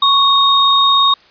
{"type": "tone pair together", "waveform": "sine", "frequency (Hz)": [1108.7, 3723], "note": ["C#6", "A#7"], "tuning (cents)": [0, -3], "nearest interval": "octave + major sixth", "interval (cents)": 2097, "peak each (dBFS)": -11, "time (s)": [0.02, 1.14], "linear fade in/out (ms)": 5, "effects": ["white hiss -47 dBFS RMS until 1.3 s", "resampled to 11025 Hz"]}